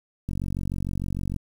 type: click train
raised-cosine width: 5 ms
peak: -17 dBFS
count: 51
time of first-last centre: 0.29-1.363 s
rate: 46.6 Hz
effects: 8-bit